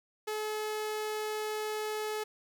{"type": "tone", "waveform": "sawtooth", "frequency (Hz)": 428.3, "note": "A4", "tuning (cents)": -47, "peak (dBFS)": -29, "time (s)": [0.27, 2.24], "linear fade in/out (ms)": 10, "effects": []}